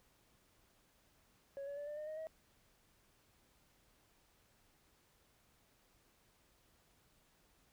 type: tone with pitch steps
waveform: sine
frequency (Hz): 554.4 / 567.4 / 580.6 / 594.2 / 608.1 / 622.3 / 636.8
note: C#5 / C#5 / D5 / D5 / D#5 / D#5 / D#5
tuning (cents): 0 / +40 / -20 / +20 / -40 / 0 / +40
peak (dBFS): -40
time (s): 1.57-2.27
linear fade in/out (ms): 0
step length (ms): 100
effects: tanh soft clip ceiling -41 dBFS + pink hiss -72 dBFS RMS until 7.72 s